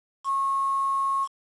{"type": "tone with quantisation", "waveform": "sine", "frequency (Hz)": 1091, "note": "C#6", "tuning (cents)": -28, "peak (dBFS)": -22, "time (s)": [0.24, 1.28], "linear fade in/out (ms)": 50, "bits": 7, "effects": ["resampled to 24000 Hz"]}